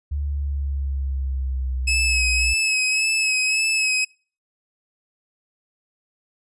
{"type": "linear sweep", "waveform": "sine", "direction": "down", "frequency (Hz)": [72.5, 60], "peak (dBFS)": -22, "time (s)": [0.11, 2.54], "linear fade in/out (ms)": 10}
{"type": "tone with vibrato", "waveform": "sawtooth", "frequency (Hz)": 2576, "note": "E7", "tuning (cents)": -41, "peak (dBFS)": -15, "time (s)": [1.87, 4.05], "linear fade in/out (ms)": 10, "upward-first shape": "sine", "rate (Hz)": 1.8, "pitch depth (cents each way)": 32}
{"effects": ["noise-tail reverb RT60 0.4 s tail -26 dB re dry", "resampled to 24000 Hz"]}